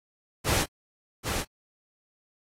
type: noise with echo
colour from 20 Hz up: pink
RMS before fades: -25 dBFS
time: 0.44-0.66 s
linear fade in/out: 50 ms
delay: 790 ms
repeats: 1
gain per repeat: -5 dB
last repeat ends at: 1.45 s
effects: low-pass 12000 Hz 12 dB/octave + AAC 48 kbps